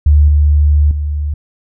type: tone with level steps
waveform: sine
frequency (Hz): 73.9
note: D2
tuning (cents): +11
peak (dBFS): -4 / -6 / -14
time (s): 0.06-1.34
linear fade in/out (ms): 5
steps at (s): 0.28 / 0.91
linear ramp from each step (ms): 2
effects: none